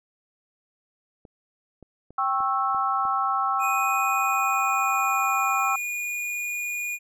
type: clicks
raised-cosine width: 2 ms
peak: -32 dBFS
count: 6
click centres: 1.252 / 1.827 / 2.106 / 2.405 / 2.747 / 3.053 s
type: chord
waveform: sine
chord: C# diminished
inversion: second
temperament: equal with one note detuned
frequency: 784 / 1095.4 / 1318.5 Hz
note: G5 / C#6 / E6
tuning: 0 / -21 / 0 cents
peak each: -27 / -26 / -25 dBFS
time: 2.18-5.76 s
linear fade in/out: 5 ms
type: tone with pitch glide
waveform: square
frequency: 2489 to 2439 Hz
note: D#7 to D#7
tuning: 0 to -35 cents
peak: -28 dBFS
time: 3.59-6.99 s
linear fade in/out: 50 ms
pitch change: -35 cents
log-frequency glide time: 3.92-5.77 s
effects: none